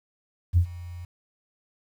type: tone with ADSR envelope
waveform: sine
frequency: 87.31 Hz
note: F2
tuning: in tune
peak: -13 dBFS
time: 0.53-1.05 s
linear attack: 41 ms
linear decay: 85 ms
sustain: -22 dB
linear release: 4 ms
effects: tanh soft clip ceiling -9 dBFS + 9-bit